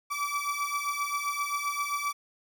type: beating tone pair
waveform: 30% pulse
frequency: 1151 / 1158.6 Hz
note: D6 / D6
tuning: -35 / -24 cents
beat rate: 7.6 Hz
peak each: -30 / -29 dBFS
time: 0.1-2.13 s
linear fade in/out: 20 ms
effects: none